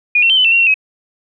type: tone with pitch steps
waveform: sine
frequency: 2448 / 2714 / 3111 / 3019 / 2684 / 2747 / 2721 / 2548 Hz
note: D#7 / E7 / G7 / F#7 / E7 / F7 / F7 / D#7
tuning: -29 / +50 / -14 / +34 / +31 / -29 / -46 / +41 cents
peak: -8 dBFS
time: 0.15-0.742 s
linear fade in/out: 5 ms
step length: 74 ms
effects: none